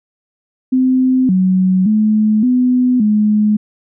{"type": "tone with pitch steps", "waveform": "sine", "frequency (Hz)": [257.8, 186.3, 214.6, 250.7, 211.4], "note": ["C4", "F#3", "A3", "B3", "G#3"], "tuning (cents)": [-26, 12, -43, 26, 31], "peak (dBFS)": -9, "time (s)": [0.72, 3.57], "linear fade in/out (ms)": 10, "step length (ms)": 570, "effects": []}